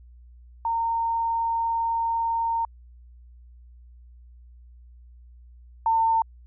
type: tone pair in turn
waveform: sine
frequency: 918 / 903.3 Hz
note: A#5 / A5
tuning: -27 / +45 cents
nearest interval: unison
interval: 28 cents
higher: first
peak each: -22 / -18 dBFS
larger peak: second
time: 0.65-2.65 / 5.86-6.22 s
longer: first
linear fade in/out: 2 ms
effects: added 60 Hz sine -46 dBFS peak until 6.46 s